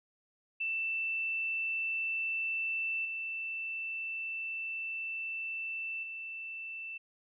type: tone with level steps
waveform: sine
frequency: 2664 Hz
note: E7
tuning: 18 cents sharp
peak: -31 / -35 / -39 dBFS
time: 0.6-6.98 s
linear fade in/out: 10 ms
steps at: 3.05 / 6.03 s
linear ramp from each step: 2 ms
effects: none